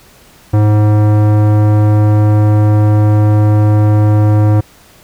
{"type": "tone with tanh clipping", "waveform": "sine", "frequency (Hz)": 105.5, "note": "G#2", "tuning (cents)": 28, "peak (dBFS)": -8, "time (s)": [0.53, 4.61], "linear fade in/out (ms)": 10, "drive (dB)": 18, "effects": ["pink hiss -43 dBFS RMS until 5.03 s"]}